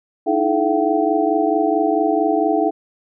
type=tone cluster; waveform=sine; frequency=304.2 / 328.7 / 428.7 / 680 / 765 Hz; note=D#4 / E4 / A4 / F5 / G5; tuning=-39 / -5 / -45 / -46 / -42 cents; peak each=-21 dBFS; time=0.26-2.71 s; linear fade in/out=20 ms; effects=none